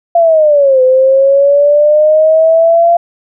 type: linear two-way sweep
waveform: sine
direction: down then up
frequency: 689 to 510 to 689 Hz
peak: -4 dBFS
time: 0.15-2.97 s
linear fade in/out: 5 ms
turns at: 0.82 s
effects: none